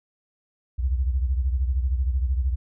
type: beating tone pair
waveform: sine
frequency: 63 / 76 Hz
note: B1 / D#2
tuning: +35 / -40 cents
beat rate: 13 Hz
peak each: -21 / -28 dBFS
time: 0.78-2.56 s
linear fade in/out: 20 ms
effects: none